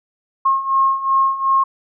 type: beating tone pair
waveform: sine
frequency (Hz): 1076 / 1078.7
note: C6 / C#6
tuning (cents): +48 / -48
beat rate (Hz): 2.7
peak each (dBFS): -19 / -15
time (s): 0.45-1.64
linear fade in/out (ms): 10
effects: none